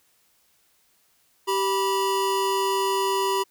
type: tone pair together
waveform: square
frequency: 388.5 / 979 Hz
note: G4 / B5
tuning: -16 / -15 cents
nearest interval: octave + major third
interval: 1601 cents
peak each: -25 dBFS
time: 1.47-3.44 s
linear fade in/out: 20 ms
effects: white hiss -64 dBFS RMS until 3.5 s